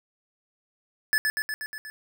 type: tone with echo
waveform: square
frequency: 1731 Hz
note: A6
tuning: 29 cents flat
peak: -20 dBFS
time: 1.13-1.18 s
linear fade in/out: 0 ms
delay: 120 ms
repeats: 6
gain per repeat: -3 dB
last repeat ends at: 1.9 s
effects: none